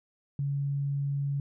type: tone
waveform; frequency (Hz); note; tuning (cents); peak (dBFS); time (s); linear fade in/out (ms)
sine; 140.7; C#3; +26; -27; 0.39-1.4; 2
effects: none